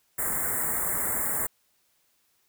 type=band-stop noise; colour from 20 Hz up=white; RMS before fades=-28 dBFS; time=0.18-1.47 s; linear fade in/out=10 ms; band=2100 to 7300 Hz; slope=96 dB/octave; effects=white hiss -69 dBFS RMS until 2.48 s